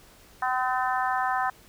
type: harmonic tone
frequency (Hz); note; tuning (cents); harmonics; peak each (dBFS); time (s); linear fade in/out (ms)
254.9; C4; -45; 3 / 4 / 5 / 6 / 7; -27 / -29 / -31 / -33 / -34; 0.42-1.5; 5
effects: pink hiss -54 dBFS RMS until 1.68 s